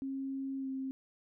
sine tone with pitch glide, 270 to 265.7 Hz, C#4 to C4, -45 to +27 cents, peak -35 dBFS, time 0.02-0.91 s, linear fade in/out 0 ms, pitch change -28 cents, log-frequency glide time 0.58-0.68 s, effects none

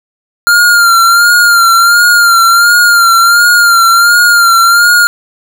square tone with vibrato, 1396.9 Hz, F6, in tune, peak -4 dBFS, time 0.47-5.07 s, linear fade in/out 0 ms, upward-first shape sine, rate 1.4 Hz, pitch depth 45 cents each way, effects none

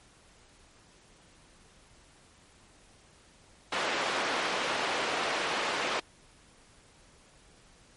pink band-pass noise, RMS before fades -31 dBFS, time 3.72-6 s, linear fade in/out 5 ms, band 470 to 3500 Hz, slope 12 dB/octave, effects pink hiss -59 dBFS RMS until 7.96 s + MP3 48 kbps

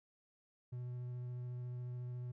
triangle tone with vibrato, 123.47 Hz, B2, in tune, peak -39 dBFS, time 0.72-2.32 s, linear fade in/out 10 ms, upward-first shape sine, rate 14 Hz, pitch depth 9 cents each way, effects none

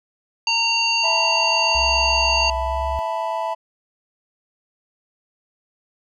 harmonic tone, 921 Hz, A#5, 21 cents flat, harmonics 1 / 3 / 5 / 7, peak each -24 / -20 / -21 / -31 dBFS, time 0.47-2.5 s, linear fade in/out 2 ms
triangle chord, E suspended fourth, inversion none, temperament equal, 659.3 / 880 / 987.8 Hz, E5 / A5 / B5, 0 / 0 / 0 cents, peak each -24 / -24 / -25 dBFS, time 1.03-3.55 s, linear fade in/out 20 ms
sine tone with pitch glide, 63.3 to 67.84 Hz, B1 to C#2, +43 to -37 cents, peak -25 dBFS, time 1.75-2.99 s, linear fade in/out 0 ms, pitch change +120 cents, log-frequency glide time 2.54-2.83 s
effects none

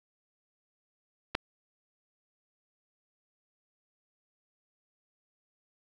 clicks, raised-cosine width 0.3 ms, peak -24 / -11 dBFS, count 2, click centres 1.348 / 1.351 s, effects none

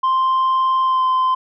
sine tone with pitch glide, 1046.5 to 1033.9 Hz, C6 to C6, 0 to -21 cents, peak -11 dBFS, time 0.03-1.35 s, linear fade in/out 10 ms, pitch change -21 cents, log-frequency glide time 0.83-1.04 s, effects tanh soft clip ceiling -13 dBFS

